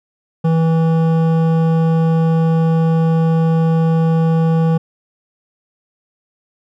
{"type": "tone with hard clipping", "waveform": "triangle", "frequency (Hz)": 163, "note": "E3", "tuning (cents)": -19, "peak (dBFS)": -13, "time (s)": [0.44, 4.78], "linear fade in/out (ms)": 10, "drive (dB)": 16, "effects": []}